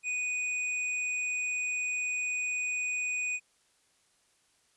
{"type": "tone with hard clipping", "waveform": "triangle", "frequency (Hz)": 2481, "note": "D#7", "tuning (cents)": -6, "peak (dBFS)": -31, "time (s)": [0.03, 3.4], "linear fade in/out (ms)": 50, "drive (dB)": 18, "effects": ["white hiss -69 dBFS RMS until 4.76 s", "resampled to 24000 Hz"]}